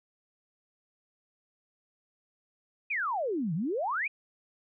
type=exponential two-way sweep; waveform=sine; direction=down then up; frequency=2571 to 149 to 2571 Hz; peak=-28 dBFS; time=2.9-4.08 s; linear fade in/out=10 ms; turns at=3.54 s; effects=none